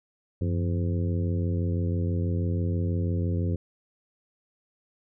harmonic tone with a mistuned harmonic, 86.1 Hz, F2, 24 cents flat, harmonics 1 / 2 / 3 / 4 / 5 / 6, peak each -25 / -31 / -35 / -37 / -39 / -41 dBFS, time 0.41-3.56 s, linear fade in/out 5 ms, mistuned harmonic 1, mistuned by +130 cents, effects none

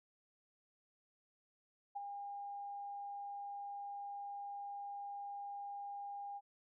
sine tone with ADSR envelope, 807 Hz, G#5, 50 cents flat, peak -38 dBFS, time 1.95-6.41 s, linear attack 16 ms, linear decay 20 ms, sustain -5 dB, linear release 43 ms, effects none

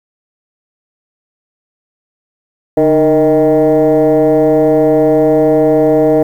sine tone with frequency modulation, 466.2 Hz, A#4, in tune, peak -5 dBFS, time 2.77-6.23 s, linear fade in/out 5 ms, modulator 161 Hz, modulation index 1.3, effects tanh soft clip ceiling -3 dBFS + 7-bit

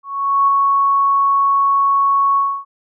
sine tone with ADSR envelope, 1108.7 Hz, C#6, in tune, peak -9 dBFS, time 0.03-2.65 s, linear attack 450 ms, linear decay 4 ms, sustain -2 dB, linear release 280 ms, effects none

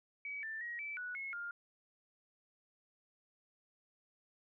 sine tone with pitch steps, 2275 / 1776 / 1895 / 2316 / 1473 / 2177 / 1407 Hz, C#7 / A6 / A#6 / D7 / F#6 / C#7 / F6, +44 / +16 / +28 / -25 / -8 / -32 / +12 cents, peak -40 dBFS, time 0.25-1.51 s, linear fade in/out 2 ms, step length 180 ms, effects none

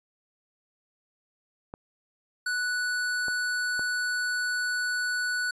clicks, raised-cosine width 1 ms, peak -24 dBFS, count 3, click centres 1.739 / 3.283 / 3.794 s
square tone, 1480 Hz, F#6, in tune, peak -27 dBFS, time 2.46-5.51 s, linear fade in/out 5 ms
effects resampled to 22050 Hz

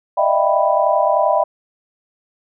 sine tone cluster, 599 / 629 / 672 / 780 / 987 Hz, D5 / D#5 / E5 / G5 / B5, +34 / +19 / +33 / -9 / -1 cents, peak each -19 dBFS, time 0.17-1.44 s, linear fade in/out 10 ms, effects none

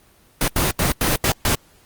pink noise bursts at uneven times, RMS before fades -18 dBFS, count 6, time 0.41-0.48 / 0.56-0.71 / 0.79-0.92 / 1.01-1.16 / 1.24-1.32 / 1.45-1.55 s, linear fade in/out 2 ms, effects pink hiss -54 dBFS RMS until 1.85 s + Opus 24 kbps

